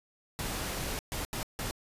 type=noise bursts at uneven times; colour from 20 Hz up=pink; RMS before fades=-35 dBFS; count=4; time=0.39-0.99 / 1.12-1.25 / 1.33-1.43 / 1.59-1.71 s; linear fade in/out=0 ms; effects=resampled to 32000 Hz